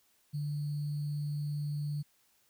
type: tone with sample-and-hold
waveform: sine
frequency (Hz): 147.1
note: D3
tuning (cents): +3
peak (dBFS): -32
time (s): 0.33-2.03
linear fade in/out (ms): 20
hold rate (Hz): 4410
effects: white hiss -70 dBFS RMS until 2.49 s